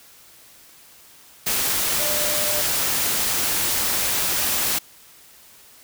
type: tone in noise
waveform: sine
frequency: 597 Hz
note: D5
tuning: 28 cents sharp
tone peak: -29 dBFS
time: 1.99-2.62 s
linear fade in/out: 10 ms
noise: white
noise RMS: -22 dBFS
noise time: 1.46-4.79 s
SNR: -10 dB
effects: white hiss -49 dBFS RMS until 5.83 s